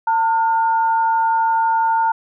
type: tone pair together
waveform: sine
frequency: 903 / 1424.8 Hz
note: A5 / F6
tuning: +45 / +34 cents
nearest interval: minor sixth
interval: 789 cents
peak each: -14 / -25 dBFS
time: 0.07-2.12 s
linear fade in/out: 5 ms
effects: none